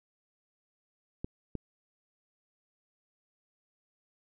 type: clicks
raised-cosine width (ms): 3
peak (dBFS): -22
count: 2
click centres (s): 1.245 / 1.553
effects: none